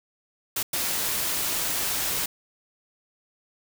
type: noise bursts at uneven times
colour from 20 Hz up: white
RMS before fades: -27 dBFS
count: 2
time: 0.56-0.63 / 0.73-2.26 s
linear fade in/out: 5 ms
effects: none